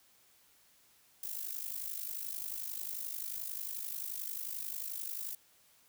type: noise with amplitude modulation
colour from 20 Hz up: violet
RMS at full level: -37 dBFS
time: 1.23-5.35 s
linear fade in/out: 5 ms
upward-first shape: sine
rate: 51.3 Hz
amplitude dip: 75%
effects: white hiss -66 dBFS RMS until 5.88 s